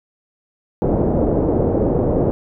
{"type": "low-pass noise", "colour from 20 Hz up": "white", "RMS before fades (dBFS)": -17, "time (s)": [0.82, 2.31], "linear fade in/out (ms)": 0, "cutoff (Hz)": 550, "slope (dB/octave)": 24, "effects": []}